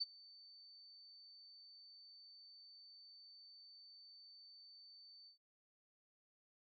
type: tone with ADSR envelope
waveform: sine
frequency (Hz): 4547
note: C#8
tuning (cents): +43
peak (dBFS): -34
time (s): 0-5.38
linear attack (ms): 18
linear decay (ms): 27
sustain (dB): -24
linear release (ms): 110
effects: none

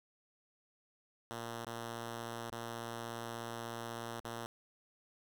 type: tone with dropouts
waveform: 5% pulse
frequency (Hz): 116.54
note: A#2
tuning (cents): 0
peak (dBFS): -30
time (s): 1.31-4.46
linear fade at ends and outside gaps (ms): 0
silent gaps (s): 1.648-1.667 / 2.501-2.522 / 4.201-4.246
effects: 10-bit

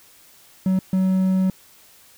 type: tone bursts at uneven times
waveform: triangle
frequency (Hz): 188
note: F#3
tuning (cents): +28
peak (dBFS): -14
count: 2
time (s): 0.66-0.79 / 0.93-1.5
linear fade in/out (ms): 2
effects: white hiss -51 dBFS RMS until 2.17 s

